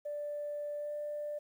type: tone with pitch glide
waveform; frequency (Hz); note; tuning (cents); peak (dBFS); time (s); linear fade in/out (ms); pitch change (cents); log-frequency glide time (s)
sine; 587.3 to 592.1; D5 to D5; 0 to +14; -35; 0.05-1.39; 10; +14; 0.77-0.93
effects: tanh soft clip ceiling -31 dBFS + 11-bit